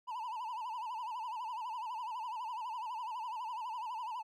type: tone with vibrato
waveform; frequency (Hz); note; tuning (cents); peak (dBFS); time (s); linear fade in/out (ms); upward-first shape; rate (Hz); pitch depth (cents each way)
triangle; 932.3; A#5; 0; -36; 0.07-4.23; 20; sine; 12; 140
effects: none